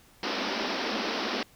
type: band-pass noise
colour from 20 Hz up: pink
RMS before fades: -31 dBFS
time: 0.23-1.43 s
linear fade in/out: 2 ms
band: 200 to 5600 Hz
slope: 96 dB/octave
effects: pink hiss -58 dBFS RMS until 1.55 s